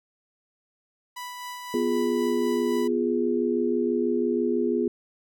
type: tone with tremolo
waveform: sawtooth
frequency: 987.8 Hz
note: B5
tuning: in tune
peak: -30 dBFS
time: 1.16-2.88 s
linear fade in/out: 10 ms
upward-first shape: sine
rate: 3.9 Hz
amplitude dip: 30%
type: chord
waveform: sine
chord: F diminished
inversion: second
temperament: equal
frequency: 246.9 / 349.2 / 415.3 Hz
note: Cb4 / F4 / Ab4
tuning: 0 / 0 / 0 cents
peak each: -26 dBFS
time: 1.74-4.88 s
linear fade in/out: 2 ms
effects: none